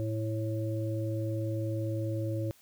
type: harmonic tone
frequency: 110 Hz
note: A2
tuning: in tune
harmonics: 1 / 3 / 5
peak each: -31 / -36 / -38 dBFS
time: 0-2.51 s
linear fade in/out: 0 ms
effects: white hiss -61 dBFS RMS until 2.61 s